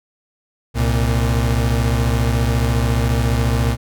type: tone pair together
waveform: 35% pulse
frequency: 65.2 / 116.06 Hz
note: C2 / A#2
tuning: -5 / -7 cents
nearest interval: minor seventh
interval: 998 cents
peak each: -16 dBFS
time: 0.74-3.77 s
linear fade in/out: 50 ms
effects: none